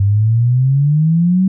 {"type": "exponential sweep", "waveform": "sine", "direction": "up", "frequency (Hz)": [97.4, 192.6], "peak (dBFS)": -9, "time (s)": [0, 1.48], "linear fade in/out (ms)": 5, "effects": []}